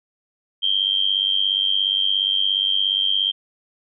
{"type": "tone with amplitude modulation", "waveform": "sine", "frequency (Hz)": 3175, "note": "G7", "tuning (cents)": 21, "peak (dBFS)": -13, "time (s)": [0.62, 3.32], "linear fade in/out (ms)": 20, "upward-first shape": "sine", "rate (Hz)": 97.1, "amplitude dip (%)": 95, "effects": []}